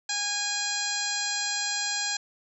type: harmonic tone with a mistuned harmonic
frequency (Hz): 820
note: G#5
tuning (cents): -22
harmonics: 1 / 2 / 3 / 4 / 5 / 6 / 7 / 8 / 9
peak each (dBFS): -38 / -34 / -38 / -38 / -33 / -36 / -38 / -38 / -33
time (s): 0.09-2.17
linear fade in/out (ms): 5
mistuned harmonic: 5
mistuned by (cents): +17
effects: none